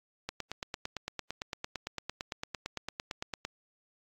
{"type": "click train", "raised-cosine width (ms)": 0.2, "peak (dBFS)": -18, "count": 29, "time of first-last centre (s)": [0.29, 3.45], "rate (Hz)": 8.86, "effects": ["AAC 48 kbps"]}